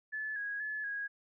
sine tone with pitch steps, 1730 / 1653 / 1718 / 1650 Hz, A6 / G#6 / A6 / G#6, -30 / -9 / -42 / -12 cents, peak -35 dBFS, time 0.12-1.08 s, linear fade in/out 20 ms, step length 240 ms, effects none

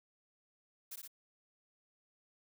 blue noise with echo, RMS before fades -45 dBFS, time 0.91-0.96 s, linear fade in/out 10 ms, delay 59 ms, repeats 2, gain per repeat -2 dB, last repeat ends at 1.078 s, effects none

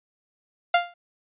sawtooth tone with exponential decay, 698.5 Hz, F5, in tune, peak -9 dBFS, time 0.74-0.94 s, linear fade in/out 5 ms, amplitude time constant 42 ms, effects resampled to 8000 Hz

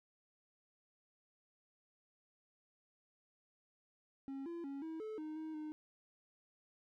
triangle tone with pitch steps, 271.9 / 339.9 / 277.2 / 321.5 / 434.1 / 309.3 / 315.2 / 306.6 Hz, C#4 / F4 / C#4 / E4 / A4 / D#4 / D#4 / D#4, -33 / -47 / 0 / -43 / -23 / -10 / +23 / -25 cents, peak -40 dBFS, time 4.28-5.72 s, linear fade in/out 0 ms, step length 180 ms, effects none

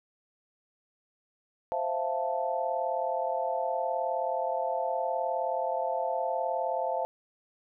sine chord, F major seventh, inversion second, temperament equal, 523.3 / 659.3 / 698.5 / 880 Hz, C5 / E5 / F5 / A5, 0 / 0 / 0 / 0 cents, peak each -33 dBFS, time 1.72-7.05 s, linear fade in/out 0 ms, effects none

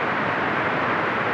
white band-pass noise, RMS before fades -23 dBFS, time 0-1.33 s, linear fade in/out 0 ms, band 110 to 1900 Hz, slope 24 dB/octave, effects none

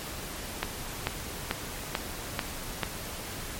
click train, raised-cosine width 0.3 ms, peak -10 dBFS, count 6, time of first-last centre 0.63-2.833 s, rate 2.27 Hz, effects pink hiss -38 dBFS RMS until 3.59 s + MP3 64 kbps

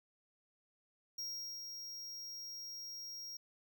square tone with ADSR envelope, 5600 Hz, F8, 4 cents sharp, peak -40 dBFS, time 1.18-3.37 s, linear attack 7 ms, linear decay 420 ms, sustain -5 dB, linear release 4 ms, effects none

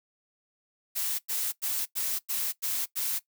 blue noise bursts, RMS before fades -30 dBFS, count 7, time 0.95-3.194 s, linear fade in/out 20 ms, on 240 ms, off 94 ms, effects noise-tail reverb RT60 0.1 s tail -18 dB re dry

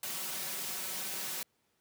white noise with comb filter, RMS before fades -38 dBFS, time 0.03-1.43 s, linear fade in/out 2 ms, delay 5.3 ms, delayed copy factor +0.65, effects pink hiss -75 dBFS RMS until 1.8 s + high-pass 100 Hz 12 dB/octave

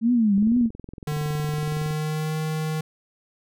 sine tone with vibrato, 220 Hz, A3, in tune, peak -16 dBFS, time 0.01-0.7 s, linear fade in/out 50 ms, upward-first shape triangle, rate 2.2 Hz, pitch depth 220 cents each way
click train, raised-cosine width 3 ms, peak -25 dBFS, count 34, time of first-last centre 0.38-1.908 s, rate 21.6 Hz
square tone with pitch glide, 150 to 156.28 Hz, D3 to D#3, +37 to +8 cents, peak -25 dBFS, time 1.07-2.81 s, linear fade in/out 5 ms, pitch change +71 cents, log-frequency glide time 1.5-2.37 s
effects none

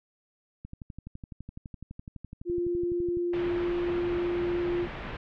click train, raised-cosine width 5 ms, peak -28 dBFS, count 31, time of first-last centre 0.65-3.171 s, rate 11.9 Hz
sine tone, 349.2 Hz, F4, in tune, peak -26 dBFS, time 2.45-4.88 s, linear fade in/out 50 ms
pink low-pass noise, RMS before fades -38 dBFS, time 3.33-5.17 s, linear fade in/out 5 ms, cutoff 2900 Hz, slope 24 dB/octave
effects none

